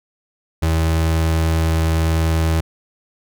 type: tone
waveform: 35% pulse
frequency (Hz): 80.9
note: E2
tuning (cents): -32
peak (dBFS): -13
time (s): 0.62-2.61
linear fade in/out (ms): 10
effects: none